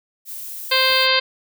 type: noise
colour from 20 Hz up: violet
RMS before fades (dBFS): -32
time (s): 0.25-1.08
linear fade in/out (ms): 50
type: harmonic tone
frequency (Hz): 523.3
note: C5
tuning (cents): 0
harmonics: 1 / 2 / 3 / 4 / 5 / 6 / 7 / 8 / 9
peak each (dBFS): -23 / -23 / -23 / -23 / -23 / -23 / -23 / -23 / -23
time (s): 0.71-1.2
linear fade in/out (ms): 10
type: clicks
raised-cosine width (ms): 1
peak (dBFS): -26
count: 2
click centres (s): 0.903 / 0.922
effects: none